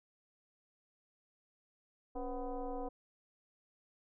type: tone with frequency modulation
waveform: sine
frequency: 234.5 Hz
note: A#3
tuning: 11 cents sharp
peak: -37 dBFS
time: 2.15-2.89 s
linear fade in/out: 10 ms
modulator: 255 Hz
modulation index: 2.4
effects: none